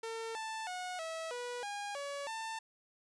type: tone with pitch steps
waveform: sawtooth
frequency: 452.6 / 883 / 729 / 649 / 488.2 / 815 / 566 / 893 Hz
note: A4 / A5 / F#5 / E5 / B4 / G#5 / C#5 / A5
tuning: +49 / +6 / -26 / -27 / -20 / -33 / +36 / +25 cents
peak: -35 dBFS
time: 0.03-2.59 s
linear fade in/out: 5 ms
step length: 320 ms
effects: resampled to 22050 Hz + 12-bit